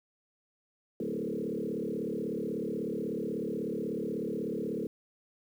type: tone with frequency modulation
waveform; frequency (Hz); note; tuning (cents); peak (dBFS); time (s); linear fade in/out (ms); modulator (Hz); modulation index
sine; 329.6; E4; 0; -31; 1-4.87; 2; 36.3; 4.1
effects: 10-bit